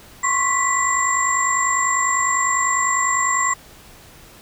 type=tone cluster; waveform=sine; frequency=1055 / 1105 / 1971 / 7390 Hz; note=C6 / C#6 / B6 / A#8; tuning=+14 / -6 / -4 / -16 cents; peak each=-22 dBFS; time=0.23-3.54 s; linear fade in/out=10 ms; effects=pink hiss -45 dBFS RMS until 4.41 s